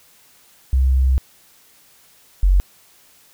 sine tone pair in turn, 65.41 / 46.45 Hz, C2 / F#1, 0 / +7 cents, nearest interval tritone, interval 593 cents, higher first, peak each -12 / -10 dBFS, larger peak second, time 0.73-1.18 / 2.43-2.6 s, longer first, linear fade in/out 0 ms, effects white hiss -52 dBFS RMS until 3.33 s

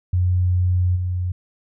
sine tone with level steps, 90.3 Hz, F#2, 42 cents flat, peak -15 / -20 dBFS, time 0.13-1.32 s, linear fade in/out 5 ms, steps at 0.95 s, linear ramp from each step 20 ms, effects none

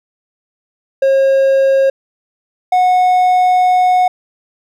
triangle tone pair in turn, 540 / 731.5 Hz, C#5 / F#5, -45 / -20 cents, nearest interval perfect fourth, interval 525 cents, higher second, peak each -6 dBFS, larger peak neither, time 1.02-1.9 / 2.72-4.08 s, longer second, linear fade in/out 5 ms, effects none

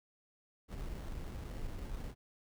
brown noise with sample-and-hold, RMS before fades -42 dBFS, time 0.68-2.15 s, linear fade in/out 50 ms, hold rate 2450 Hz, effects none

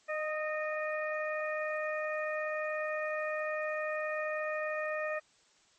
harmonic tone with a mistuned harmonic, 614 Hz, D#5, 23 cents flat, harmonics 1 / 2 / 3 / 4, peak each -34 / -40 / -38 / -43 dBFS, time 0.08-5.2 s, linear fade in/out 20 ms, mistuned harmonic 2, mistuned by +25 cents, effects white hiss -66 dBFS RMS until 5.78 s + MP3 32 kbps

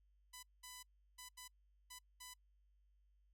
5% pulse tone bursts at uneven times, 999 Hz, B5, 20 cents sharp, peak -40 dBFS, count 6, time 0.33-0.43 / 0.63-0.83 / 1.18-1.29 / 1.37-1.48 / 1.9-1.99 / 2.2-2.34 s, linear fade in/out 10 ms, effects noise-tail reverb RT60 0.1 s tail -25 dB re dry + added 50 Hz sine -70 dBFS peak until 3.33 s

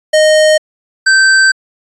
square tone pair in turn, 619 / 1553.9 Hz, D#5 / G6, -9 / -16 cents, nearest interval octave + major third, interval 1593 cents, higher second, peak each -6 dBFS, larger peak neither, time 0.13-0.58 / 1.06-1.52 s, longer second, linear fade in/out 10 ms, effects resampled to 22050 Hz

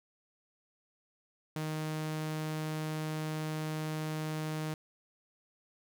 sawtooth tone, 155.56 Hz, D#3, in tune, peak -30 dBFS, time 1.56-4.74 s, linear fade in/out 2 ms, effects none

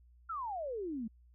sine exponential sweep, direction down, 1396.9 to 210 Hz, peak -36 dBFS, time 0.29-1.08 s, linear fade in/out 10 ms, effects added 60 Hz sine -59 dBFS peak until 1.34 s

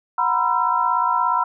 sine tone cluster, 734 / 955 / 1012 / 1347 Hz, F#5 / A#5 / B5 / E6, -14 / +42 / +42 / +37 cents, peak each -28 / -20 / -21 / -23 dBFS, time 0.18-1.44 s, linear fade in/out 5 ms, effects none

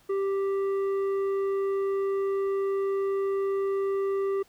sine tone with tanh clipping, 392 Hz, G4, in tune, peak -26 dBFS, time 0.09-4.43 s, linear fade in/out 10 ms, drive 8 dB, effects pink hiss -61 dBFS RMS until 4.48 s

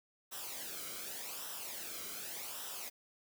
white noise with flanger, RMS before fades -44 dBFS, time 0.31-2.9 s, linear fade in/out 20 ms, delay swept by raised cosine 0.44 to 1.14 ms, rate 0.86 Hz, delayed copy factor -0.65, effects none

